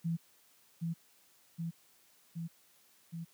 sine tone with echo, 166.4 Hz, E3, 17 cents sharp, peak -30 dBFS, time 0.04-0.17 s, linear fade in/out 20 ms, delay 770 ms, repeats 4, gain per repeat -2 dB, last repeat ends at 3.25 s, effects white hiss -66 dBFS RMS until 3.33 s + high-pass 100 Hz 12 dB/octave

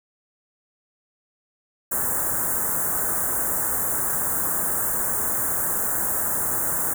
white band-stop noise, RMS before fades -24 dBFS, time 1.91-6.94 s, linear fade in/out 10 ms, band 1700 to 7300 Hz, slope 48 dB/octave, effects none

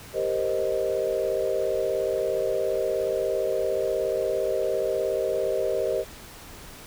sine chord, C minor seventh, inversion second, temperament equal, 392 / 466.2 / 523.3 / 622.3 Hz, G4 / Bb4 / C5 / Eb5, 0 / 0 / 0 / 0 cents, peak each -29 / -29 / -28 / -28 dBFS, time 0.13-6.05 s, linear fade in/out 50 ms, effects pink hiss -44 dBFS RMS until 6.86 s

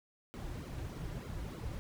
brown noise with flanger, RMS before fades -42 dBFS, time 0.34-1.79 s, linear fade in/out 0 ms, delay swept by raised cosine 1.1 to 4.7 ms, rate 3.3 Hz, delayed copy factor -0.95, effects none

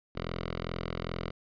5% pulse tone with notch filter, 42.47 Hz, F1, 48 cents flat, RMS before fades -36 dBFS, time 0.15-1.31 s, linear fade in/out 10 ms, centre 290 Hz, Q 1.9, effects resampled to 11025 Hz

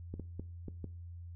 clicks, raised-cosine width 3 ms, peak -28 dBFS, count 5, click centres 0.14 / 0.197 / 0.396 / 0.683 / 0.843 s, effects noise-tail reverb RT60 0.4 s tail -19 dB re dry + added 86 Hz sine -44 dBFS peak until 1.35 s

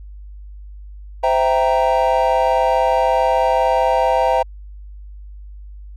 triangle chord, C dominant seventh, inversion none, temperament equal with one note detuned, 517.5 / 659.3 / 784 / 932.3 Hz, C5 / E5 / G5 / Bb5, -19 / 0 / 0 / 0 cents, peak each -17 dBFS, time 1.23-4.43 s, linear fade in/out 10 ms, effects added 50 Hz sine -33 dBFS peak until 5.96 s

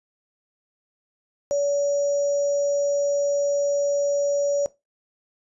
sine tone with sample-and-hold, 570 Hz, C#5, 48 cents sharp, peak -19 dBFS, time 1.51-4.66 s, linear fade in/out 0 ms, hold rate 6300 Hz, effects noise-tail reverb RT60 0.2 s tail -18 dB re dry + resampled to 24000 Hz

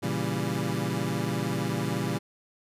25% pulse chord, A# diminished seventh, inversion none, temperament equal, 116.54 / 138.59 / 164.81 / 196 Hz, A#2 / C#3 / E3 / G3, 0 / 0 / 0 / 0 cents, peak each -29 dBFS, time 0.02-2.19 s, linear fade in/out 20 ms, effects resampled to 32000 Hz

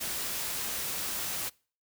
white noise, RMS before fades -34 dBFS, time 0-1.5 s, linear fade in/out 20 ms, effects noise-tail reverb RT60 0.4 s tail -24 dB re dry

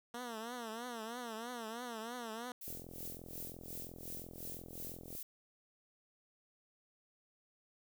10% pulse tone with vibrato, 233.1 Hz, A#3, in tune, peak -34 dBFS, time 0.14-2.52 s, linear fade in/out 2 ms, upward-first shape triangle, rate 3.1 Hz, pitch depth 140 cents each way
violet noise with tremolo, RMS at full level -45 dBFS, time 2.61-5.23 s, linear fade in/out 5 ms, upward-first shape sine, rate 2.8 Hz, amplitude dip 90%
click train, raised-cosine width 2 ms, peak -37 dBFS, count 107, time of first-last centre 2.68-5.151 s, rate 42.9 Hz
effects none

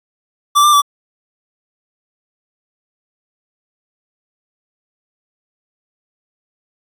square tone with pitch steps, 1166 / 1189 / 1157 Hz, D6 / D6 / D6, -13 / +21 / -26 cents, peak -8 dBFS, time 0.55-0.82 s, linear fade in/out 20 ms, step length 90 ms, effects resampled to 32000 Hz

